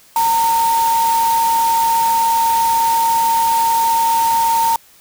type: tone in noise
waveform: sine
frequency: 916 Hz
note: A#5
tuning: 31 cents flat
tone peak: -12 dBFS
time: 0.16-4.76 s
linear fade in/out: 2 ms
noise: white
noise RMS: -25 dBFS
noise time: 0.16-4.76 s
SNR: +10 dB
effects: white hiss -48 dBFS RMS until 5 s